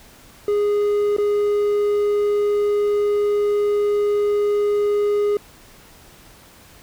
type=tone with dropouts; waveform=triangle; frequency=412.7 Hz; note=G#4; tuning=11 cents flat; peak=-14 dBFS; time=0.48-5.37 s; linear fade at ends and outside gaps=2 ms; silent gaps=1.166-1.183 s; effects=pink hiss -47 dBFS RMS until 6.82 s